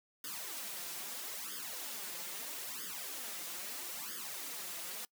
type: noise with flanger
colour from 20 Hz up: white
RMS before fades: -43 dBFS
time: 0.24-5.05 s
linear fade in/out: 2 ms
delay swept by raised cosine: 0.6 to 5.9 ms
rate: 0.77 Hz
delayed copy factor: +0.9
effects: noise-tail reverb RT60 0.1 s tail -24 dB re dry + high-pass 200 Hz 12 dB/octave